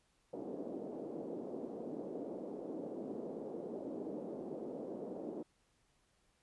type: band-pass noise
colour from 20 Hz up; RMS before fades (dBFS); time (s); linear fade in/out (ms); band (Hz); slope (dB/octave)
pink; -44; 0.33-5.43; 5; 240 to 550; 24
effects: pink hiss -75 dBFS RMS until 6.42 s + resampled to 24000 Hz